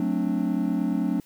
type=chord; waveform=triangle; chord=D dominant seventh; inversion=first; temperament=just; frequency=183.54 / 220.2 / 264.3 / 293.7 Hz; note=F#3 / A3 / C4 / D4; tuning=-14 / +2 / +18 / 0 cents; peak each=-26 dBFS; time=0-1.2 s; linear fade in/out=2 ms; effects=white hiss -59 dBFS RMS until 1.25 s